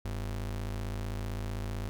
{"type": "ring-modulated tone", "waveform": "square", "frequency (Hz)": 73.42, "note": "D2", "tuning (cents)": 0, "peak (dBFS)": -31, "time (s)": [0.05, 1.89], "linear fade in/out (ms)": 0, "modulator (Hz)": 27.8, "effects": []}